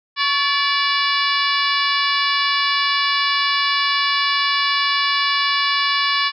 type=harmonic tone with a mistuned harmonic; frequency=578 Hz; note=D5; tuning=28 cents flat; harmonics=2 / 3 / 4 / 5 / 6 / 7 / 8 / 9; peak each=-21 / -23 / -24 / -25 / -26 / -26 / -27 / -28 dBFS; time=0.16-6.32 s; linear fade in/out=50 ms; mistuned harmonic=2; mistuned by=-60 cents; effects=none